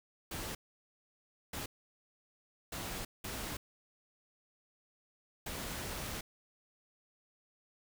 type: noise bursts at uneven times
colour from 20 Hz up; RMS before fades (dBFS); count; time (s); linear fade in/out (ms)
pink; -41; 5; 0.31-0.55 / 1.53-1.66 / 2.72-3.05 / 3.24-3.57 / 5.46-6.21; 5
effects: none